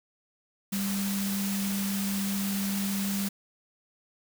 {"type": "tone in noise", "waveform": "sine", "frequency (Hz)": 197.8, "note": "G3", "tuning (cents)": 16, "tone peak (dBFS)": -28, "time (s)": [0.72, 3.29], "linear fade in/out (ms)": 10, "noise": "white", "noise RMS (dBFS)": -35, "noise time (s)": [0.72, 3.29], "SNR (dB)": 4, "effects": []}